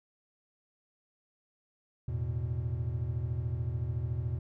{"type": "chord", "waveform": "triangle", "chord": "E suspended fourth", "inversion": "none", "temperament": "just", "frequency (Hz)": [82.41, 109.88, 123.61], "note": ["E2", "A2", "B2"], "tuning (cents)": [0, -2, 2], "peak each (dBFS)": [-34, -34, -32], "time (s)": [2.08, 4.39], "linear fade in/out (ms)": 5, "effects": []}